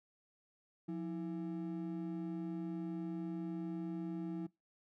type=ring-modulated tone; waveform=triangle; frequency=250.9 Hz; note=B3; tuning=28 cents sharp; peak=-33 dBFS; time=0.88-4.47 s; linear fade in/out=10 ms; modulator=74 Hz; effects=noise-tail reverb RT60 0.2 s tail -22 dB re dry